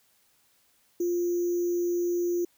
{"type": "tone with sample-and-hold", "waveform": "sine", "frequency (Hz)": 349.2, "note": "F4", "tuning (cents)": 0, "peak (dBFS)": -24, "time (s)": [1, 2.45], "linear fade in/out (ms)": 5, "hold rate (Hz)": 6300, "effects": ["white hiss -66 dBFS RMS until 2.57 s"]}